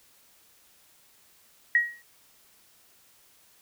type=tone with exponential decay; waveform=sine; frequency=1900 Hz; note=A#6; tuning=33 cents sharp; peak=-15 dBFS; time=1.75-2.02 s; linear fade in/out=2 ms; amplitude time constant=57 ms; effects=white hiss -60 dBFS RMS until 3.61 s